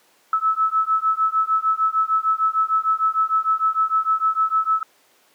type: beating tone pair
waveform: sine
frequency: 1300 / 1306.6 Hz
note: E6 / E6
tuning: -24 / -16 cents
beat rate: 6.6 Hz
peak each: -20 dBFS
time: 0.33-4.83 s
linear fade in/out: 2 ms
effects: pink hiss -57 dBFS RMS until 5.34 s + high-pass 400 Hz 12 dB/octave

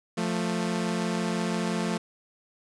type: tone pair together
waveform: sawtooth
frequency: 175.67 / 221.5 Hz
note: F3 / A3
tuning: +10 / +12 cents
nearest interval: major third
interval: 402 cents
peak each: -25 dBFS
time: 0.17-1.98 s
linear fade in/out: 10 ms
effects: resampled to 22050 Hz + 8-bit

